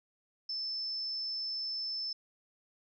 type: tone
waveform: sine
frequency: 5274 Hz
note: E8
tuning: in tune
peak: -34 dBFS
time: 0.49-2.13 s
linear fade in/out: 5 ms
effects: none

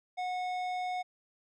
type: tone with tanh clipping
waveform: sine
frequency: 730 Hz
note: F#5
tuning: 24 cents flat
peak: -34 dBFS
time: 0.17-1.03 s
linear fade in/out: 20 ms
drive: 13 dB
effects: none

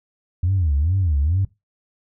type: tone with vibrato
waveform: sine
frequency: 82.41 Hz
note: E2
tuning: in tune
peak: -15 dBFS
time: 0.43-1.45 s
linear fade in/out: 5 ms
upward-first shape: sine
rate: 2.3 Hz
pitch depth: 290 cents each way
effects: noise-tail reverb RT60 0.2 s tail -19 dB re dry + tanh soft clip ceiling -12 dBFS

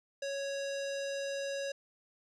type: tone with low-pass filter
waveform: square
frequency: 554.4 Hz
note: C#5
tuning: in tune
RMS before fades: -37 dBFS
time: 0.22-1.72 s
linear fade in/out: 5 ms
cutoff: 6100 Hz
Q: 1.9
effects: none

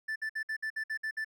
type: tone bursts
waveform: triangle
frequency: 1760 Hz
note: A6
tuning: in tune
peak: -30 dBFS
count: 9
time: 0.08-1.247 s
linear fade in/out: 10 ms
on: 79 ms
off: 57 ms
effects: none

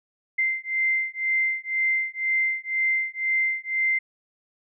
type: beating tone pair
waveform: sine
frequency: 2083 / 2085 Hz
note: C7 / C7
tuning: -8 / -7 cents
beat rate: 2 Hz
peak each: -25 dBFS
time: 0.38-3.99 s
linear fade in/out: 10 ms
effects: none

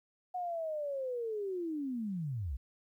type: linear sweep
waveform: sine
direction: down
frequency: 736 to 55 Hz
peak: -34 dBFS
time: 0.34-2.57 s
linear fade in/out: 10 ms
effects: 12-bit

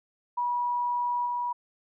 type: tone with level steps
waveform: sine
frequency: 970 Hz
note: B5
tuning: 31 cents flat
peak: -25 / -27 dBFS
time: 0.37-1.53 s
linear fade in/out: 10 ms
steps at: 1.25 s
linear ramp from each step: 20 ms
effects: none

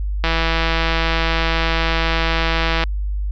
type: click train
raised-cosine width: 0.3 ms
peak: -3 dBFS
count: 427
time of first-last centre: 0.24-2.838 s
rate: 164 Hz
effects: added 50 Hz sine -19 dBFS peak until 3.31 s + resampled to 16000 Hz

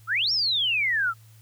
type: exponential two-way sweep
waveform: sine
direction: up then down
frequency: 1244.5 to 5588 to 1285 Hz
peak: -21 dBFS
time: 0.07-1.14 s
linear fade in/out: 50 ms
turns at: 0.32 s
effects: added 110 Hz sine -49 dBFS peak until 1.41 s + white hiss -59 dBFS RMS until 1.41 s

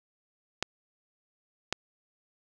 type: clicks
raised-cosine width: 0.2 ms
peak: -10 dBFS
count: 2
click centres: 0.626 / 1.726 s
effects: none

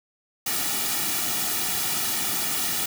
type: noise with comb filter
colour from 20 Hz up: white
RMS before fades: -26 dBFS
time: 0.46-2.86 s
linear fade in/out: 5 ms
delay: 1.9 ms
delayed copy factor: -0.7
effects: none

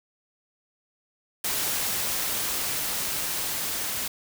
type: noise with level ramp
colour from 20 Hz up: white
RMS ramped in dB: -27 to -30 dBFS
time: 1.44-4.08 s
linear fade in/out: 5 ms
effects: none

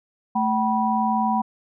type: tone cluster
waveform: sine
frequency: 220.1 / 764 / 976 Hz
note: A3 / G5 / B5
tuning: +1 / -45 / -21 cents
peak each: -23 dBFS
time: 0.35-1.42 s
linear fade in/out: 10 ms
effects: none

